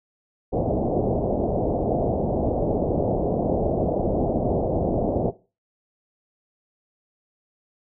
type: low-pass noise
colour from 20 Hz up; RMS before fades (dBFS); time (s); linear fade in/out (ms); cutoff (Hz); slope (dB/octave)
white; -23; 0.52-5.31; 20; 700; 48
effects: noise-tail reverb RT60 0.3 s tail -17 dB re dry